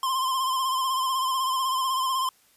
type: tone with vibrato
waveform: square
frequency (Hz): 1046.5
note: C6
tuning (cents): 0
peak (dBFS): -24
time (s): 0.03-2.29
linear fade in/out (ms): 2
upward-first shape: sine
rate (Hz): 16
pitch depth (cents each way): 47
effects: white hiss -61 dBFS RMS until 2.56 s + resampled to 32000 Hz

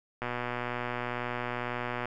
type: click train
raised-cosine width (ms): 0.5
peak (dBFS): -18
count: 225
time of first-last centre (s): 0.22-2.056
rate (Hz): 122
effects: none

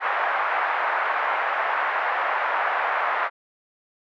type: band-pass noise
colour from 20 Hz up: pink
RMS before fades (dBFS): -24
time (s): 0-3.3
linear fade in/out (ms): 50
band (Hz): 720 to 1900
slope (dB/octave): 24
effects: none

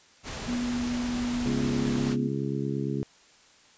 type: noise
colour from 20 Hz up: pink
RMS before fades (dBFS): -36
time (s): 0.23-2.17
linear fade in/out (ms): 50
type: tone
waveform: sine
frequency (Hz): 243.1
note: B3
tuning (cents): -27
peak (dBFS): -27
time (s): 0.47-2.29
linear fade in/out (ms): 20
type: harmonic tone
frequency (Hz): 68.8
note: C#2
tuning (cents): -12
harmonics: 2 / 3 / 4 / 5 / 6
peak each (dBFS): -31 / -33 / -34 / -35 / -36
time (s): 1.46-3.03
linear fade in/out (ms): 0
effects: white hiss -57 dBFS RMS until 3.77 s + resampled to 16000 Hz

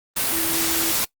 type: tone in noise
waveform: sine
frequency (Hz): 329.3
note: E4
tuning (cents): -2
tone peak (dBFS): -28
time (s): 0.32-0.92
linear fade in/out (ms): 10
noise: white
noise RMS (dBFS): -22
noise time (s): 0.16-1.05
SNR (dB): -9
effects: noise-tail reverb RT60 0.1 s tail -21 dB re dry + Opus 32 kbps

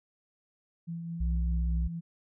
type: tone with tremolo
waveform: sine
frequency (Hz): 167.8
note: E3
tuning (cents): +31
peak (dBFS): -33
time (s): 0.87-2.01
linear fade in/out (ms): 20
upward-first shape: triangle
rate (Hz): 4.8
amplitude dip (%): 35
type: tone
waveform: sine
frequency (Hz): 61.8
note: B1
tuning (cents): +2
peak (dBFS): -26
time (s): 1.2-1.88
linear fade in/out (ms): 10
effects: none

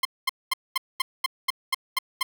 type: tone bursts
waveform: 15% pulse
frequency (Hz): 1050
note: C6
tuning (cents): +6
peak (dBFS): -14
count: 10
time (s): 0.03-2.23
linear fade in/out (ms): 5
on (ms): 22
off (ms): 220
effects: none

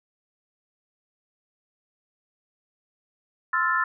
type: chord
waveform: sine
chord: F major seventh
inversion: second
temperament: equal with one note detuned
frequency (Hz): 1042.9 / 1318.5 / 1396.9 / 1760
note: C6 / E6 / F6 / A6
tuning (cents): -6 / 0 / 0 / 0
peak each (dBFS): -27 / -26 / -27 / -25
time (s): 3.53-3.84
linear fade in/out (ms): 5
effects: none

